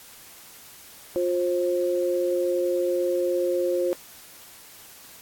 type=tone pair together; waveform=sine; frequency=354.4 / 531 Hz; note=F4 / C5; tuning=+25 / +25 cents; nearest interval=perfect fifth; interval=700 cents; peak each=-24 dBFS; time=1.16-3.93 s; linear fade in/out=0 ms; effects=white hiss -47 dBFS RMS until 5.21 s + AAC 64 kbps